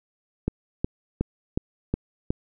click train, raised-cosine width 3 ms, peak -10 dBFS, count 6, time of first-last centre 0.48-2.305 s, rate 2.74 Hz, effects none

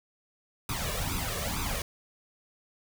pink noise with flanger, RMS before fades -32 dBFS, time 0.69-1.82 s, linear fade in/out 2 ms, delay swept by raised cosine 0.8 to 1.8 ms, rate 2.2 Hz, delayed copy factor +0.8, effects none

